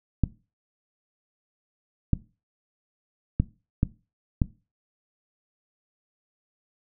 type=clicks; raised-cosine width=5 ms; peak=-8 dBFS; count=5; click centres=0.237 / 2.133 / 3.4 / 3.831 / 4.418 s; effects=noise-tail reverb RT60 0.3 s tail -18 dB re dry